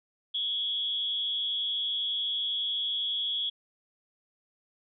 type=tone with amplitude modulation; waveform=sine; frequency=3350 Hz; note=G#7; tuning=14 cents sharp; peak=-25 dBFS; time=0.34-3.5 s; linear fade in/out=10 ms; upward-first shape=sine; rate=212 Hz; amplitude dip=60%; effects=none